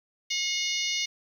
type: harmonic tone with a mistuned harmonic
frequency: 722 Hz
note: F#5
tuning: 43 cents flat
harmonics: 3 / 4 / 5 / 6 / 7 / 8 / 9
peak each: -32 / -33 / -34 / -35 / -35 / -36 / -37 dBFS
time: 0.3-1.06 s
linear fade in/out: 10 ms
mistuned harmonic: 9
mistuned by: -50 cents
effects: 9-bit